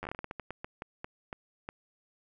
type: slowing click train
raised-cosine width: 0.5 ms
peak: -23 dBFS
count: 17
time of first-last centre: 0.03-1.689 s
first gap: 10 ms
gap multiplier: 1.27
effects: none